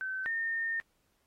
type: tone pair in turn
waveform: sine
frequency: 1534 / 1824.2 Hz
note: G6 / A#6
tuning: -38 / -38 cents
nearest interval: minor third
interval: 300 cents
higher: second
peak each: -33 / -30 dBFS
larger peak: second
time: 0.01-0.26 / 0.26-0.8 s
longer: second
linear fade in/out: 0 ms
effects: pink hiss -75 dBFS RMS until 1.26 s + AAC 48 kbps

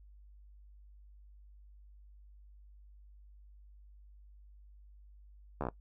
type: slowing click train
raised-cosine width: 1 ms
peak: -21 dBFS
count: 6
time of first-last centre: 5.61-5.686 s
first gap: 13 ms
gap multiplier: 1.08
effects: noise-tail reverb RT60 0.1 s tail -19 dB re dry + added 50 Hz sine -54 dBFS peak until 5.8 s

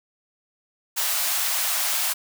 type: high-pass noise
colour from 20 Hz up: white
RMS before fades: -24 dBFS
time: 0.96-2.14 s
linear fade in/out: 20 ms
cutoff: 600 Hz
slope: 96 dB/octave
effects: none

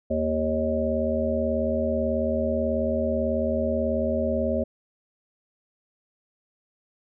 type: harmonic tone with a mistuned harmonic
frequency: 78.3 Hz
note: D#2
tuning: 11 cents sharp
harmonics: 1 / 3 / 5 / 7 / 8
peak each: -31 / -27 / -32 / -27 / -28 dBFS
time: 0.1-4.64 s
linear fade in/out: 10 ms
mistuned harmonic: 1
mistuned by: -19 cents
effects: none

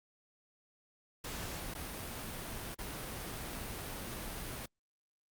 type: noise with dropouts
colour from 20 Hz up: pink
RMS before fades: -42 dBFS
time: 1.24-4.66 s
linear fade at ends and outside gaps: 5 ms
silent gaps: 1.74-1.749 / 2.747-2.786 s
effects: Opus 48 kbps

